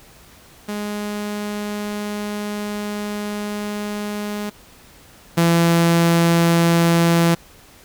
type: tone pair in turn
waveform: sawtooth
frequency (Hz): 207.7 / 168.58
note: G#3 / E3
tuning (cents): 0 / +39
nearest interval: major third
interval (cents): 361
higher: first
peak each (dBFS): -20 / -9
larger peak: second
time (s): 0.68-4.5 / 5.37-7.35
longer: first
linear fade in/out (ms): 10
effects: pink hiss -47 dBFS RMS until 7.84 s